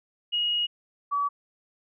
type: tone pair in turn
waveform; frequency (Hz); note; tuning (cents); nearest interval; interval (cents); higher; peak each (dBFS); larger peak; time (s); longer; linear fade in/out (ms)
sine; 2885 / 1142.4; F#7 / D6; -44 / -48; octave + major third; 1604; first; -23; neither; 0.32-0.67 / 1.11-1.29; first; 20
effects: none